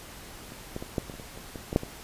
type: clicks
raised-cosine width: 2 ms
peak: -30 / -20 / -23 / -13 / -25 / -28 / -28 / -30 / -23 / -18 / -7 / -22 dBFS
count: 12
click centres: 0.521 / 0.764 / 0.825 / 0.982 / 1.098 / 1.14 / 1.198 / 1.375 / 1.558 / 1.729 / 1.761 / 1.834 s
effects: pink hiss -45 dBFS RMS until 2.03 s + resampled to 32000 Hz